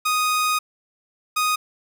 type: tone pair in turn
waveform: sawtooth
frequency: 1244.5 / 1244.5 Hz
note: D#6 / D#6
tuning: 0 / 0 cents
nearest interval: unison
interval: 0 cents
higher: neither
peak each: -15 dBFS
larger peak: neither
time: 0.05-0.59 / 1.36-1.56 s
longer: first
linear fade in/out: 10 ms
effects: none